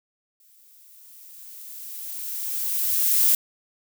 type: noise with exponential growth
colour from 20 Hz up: violet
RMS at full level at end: -17 dBFS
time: 0.4-3.35 s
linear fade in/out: 2 ms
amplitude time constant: 640 ms
effects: none